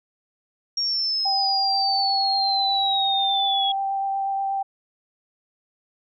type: exponential sweep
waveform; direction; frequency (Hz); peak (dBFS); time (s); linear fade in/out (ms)
sine; down; 5588 to 3322; -21; 0.77-3.72; 5
type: tone with vibrato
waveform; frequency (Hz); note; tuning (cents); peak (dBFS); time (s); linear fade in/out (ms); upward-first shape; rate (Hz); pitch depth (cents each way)
sine; 784; G5; 0; -22; 1.25-4.63; 10; triangle; 8.3; 12
effects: none